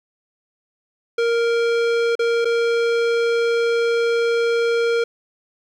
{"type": "tone with dropouts", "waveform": "square", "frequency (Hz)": 466.2, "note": "A#4", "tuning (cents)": 0, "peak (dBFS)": -17, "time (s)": [1.18, 5.04], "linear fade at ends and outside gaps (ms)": 5, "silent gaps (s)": [[2.154, 2.192], [2.447, 2.453]], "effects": ["low-pass 4000 Hz 12 dB/octave", "9-bit"]}